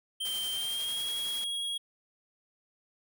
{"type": "tone with pitch glide", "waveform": "square", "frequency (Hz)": [3136, 3303], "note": ["G7", "G#7"], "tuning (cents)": [0, -10], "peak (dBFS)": -32, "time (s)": [0.2, 1.78], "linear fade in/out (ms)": 10, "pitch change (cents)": 90, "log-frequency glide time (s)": [0.52, 1.06]}
{"type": "noise with tremolo", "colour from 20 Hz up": "white", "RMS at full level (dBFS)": -42, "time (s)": [0.25, 1.44], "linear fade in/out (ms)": 0, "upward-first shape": "sine", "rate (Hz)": 11, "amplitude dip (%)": 30}
{"effects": []}